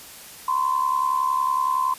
sine tone with amplitude modulation, 1030 Hz, C6, 28 cents flat, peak -16 dBFS, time 0.48-1.94 s, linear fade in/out 5 ms, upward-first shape sine, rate 70.8 Hz, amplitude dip 70%, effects white hiss -42 dBFS RMS until 1.98 s + resampled to 32000 Hz

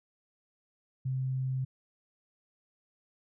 sine tone, 130.81 Hz, C3, in tune, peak -29 dBFS, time 1.05-1.65 s, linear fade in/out 10 ms, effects none

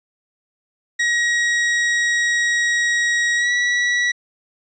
40% pulse tone with pitch glide, 1898 to 1940.1 Hz, A#6 to B6, +31 to -31 cents, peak -15 dBFS, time 0.99-4.12 s, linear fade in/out 10 ms, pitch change +38 cents, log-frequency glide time 3.36-3.52 s, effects resampled to 16000 Hz + 9-bit

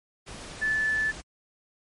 sine tone in noise, 1744 Hz, A6, 16 cents flat, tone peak -23 dBFS, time 0.61-1.12 s, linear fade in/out 20 ms, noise pink, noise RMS -41 dBFS, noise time 0.26-1.22 s, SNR +15 dB, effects low-pass 10000 Hz 12 dB/octave + MP3 48 kbps

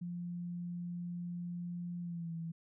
sine tone with pitch glide, 174.61 to 165.29 Hz, F3 to E3, 0 to +5 cents, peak -38 dBFS, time 0.01-2.52 s, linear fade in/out 10 ms, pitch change -95 cents, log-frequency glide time 2.01-2.33 s, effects none

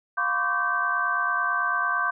sine tone cluster, 704 / 1013 / 1093 / 1162 / 1551 Hz, F5 / B5 / C#6 / D6 / G6, +14 / +44 / -25 / -19 / -19 cents, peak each -34 / -32 / -31 / -27 / -25 dBFS, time 0.17-2.11 s, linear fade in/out 10 ms, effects none

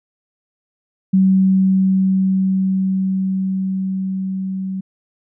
sine tone with level ramp, 190 Hz, F#3, 46 cents sharp, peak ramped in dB -9 to -21 dBFS, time 1.13-4.81 s, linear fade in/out 10 ms, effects none

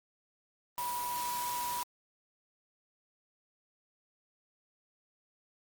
sine tone in noise, 974 Hz, B5, 24 cents flat, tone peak -34 dBFS, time 0.78-1.83 s, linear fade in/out 0 ms, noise white, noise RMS -40 dBFS, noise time 0.78-1.83 s, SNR +3 dB, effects Opus 24 kbps

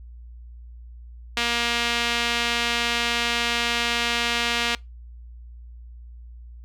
sawtooth tone with band-pass filter, 236.4 Hz, A#3, 24 cents sharp, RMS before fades -24 dBFS, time 1.37-4.75 s, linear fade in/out 0 ms, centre 3000 Hz, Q 1.3, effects noise-tail reverb RT60 0.2 s tail -24 dB re dry + added 59 Hz sine -39 dBFS peak until 6.64 s

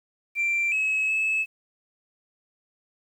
sine tone with pitch steps, 2357 / 2572 / 2598 Hz, D7 / E7 / E7, +6 / -43 / -26 cents, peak -20 dBFS, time 0.35-1.46 s, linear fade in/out 50 ms, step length 370 ms, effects tanh soft clip ceiling -19 dBFS + 9-bit

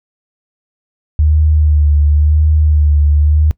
sine tone with vibrato, 75.3 Hz, D2, 44 cents sharp, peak -7 dBFS, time 1.19-3.51 s, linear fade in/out 0 ms, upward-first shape sine, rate 0.95 Hz, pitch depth 40 cents each way, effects noise-tail reverb RT60 0.1 s tail -21 dB re dry

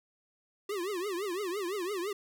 square tone with vibrato, 380 Hz, F#4, 46 cents sharp, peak -33 dBFS, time 0.69-2.13 s, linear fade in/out 5 ms, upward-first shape triangle, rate 5.9 Hz, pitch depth 230 cents each way, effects none

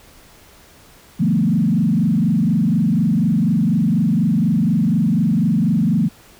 sine tone with frequency modulation, 196 Hz, G3, in tune, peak -13 dBFS, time 1.19-6.09 s, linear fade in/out 20 ms, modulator 24.1 Hz, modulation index 2, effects pink hiss -47 dBFS RMS until 6.39 s

